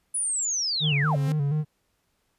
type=linear sweep; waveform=sine; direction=down; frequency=10060 to 488.2 Hz; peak=-24 dBFS; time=0.14-1.16 s; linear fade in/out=10 ms
type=tone with exponential growth; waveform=sawtooth; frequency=265.1 Hz; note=C4; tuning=23 cents sharp; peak=-27 dBFS; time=0.72-1.32 s; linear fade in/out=1 ms; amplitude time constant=130 ms
type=tone with vibrato; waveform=triangle; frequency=147.2 Hz; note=D3; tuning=4 cents sharp; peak=-20 dBFS; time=0.8-1.65 s; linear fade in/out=50 ms; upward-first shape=square; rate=4.2 Hz; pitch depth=67 cents each way
effects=pink hiss -72 dBFS RMS until 2.38 s + resampled to 32000 Hz